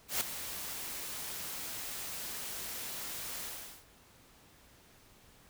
white noise with ADSR envelope, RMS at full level -30 dBFS, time 0.08-3.85 s, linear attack 130 ms, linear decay 3 ms, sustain -11 dB, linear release 410 ms, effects pink hiss -61 dBFS RMS until 5.49 s

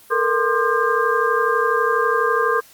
sine tone cluster, 443.1 / 475.2 / 1051 / 1203 / 1598 Hz, A4 / A#4 / C6 / D6 / G6, +12 / +33 / +7 / +41 / +33 cents, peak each -22 dBFS, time 0.1-2.61 s, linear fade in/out 20 ms, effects white hiss -48 dBFS RMS until 2.73 s + Opus 32 kbps

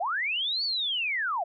sine linear two-way sweep, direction up then down, 621 to 4570 to 621 Hz, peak -26 dBFS, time 0-1.44 s, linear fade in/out 10 ms, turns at 0.64 s, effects none

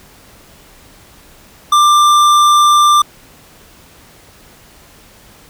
sine tone with tanh clipping, 1186 Hz, D6, 17 cents sharp, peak -8 dBFS, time 1.72-3.02 s, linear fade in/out 5 ms, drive 16 dB, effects pink hiss -43 dBFS RMS until 5.49 s

